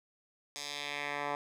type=tone with band-pass filter sweep; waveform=10% pulse; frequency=144.6 Hz; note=D3; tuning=27 cents flat; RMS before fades=-38 dBFS; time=0.56-1.35 s; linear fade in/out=0 ms; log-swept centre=5800 to 1100 Hz; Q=1.5; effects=none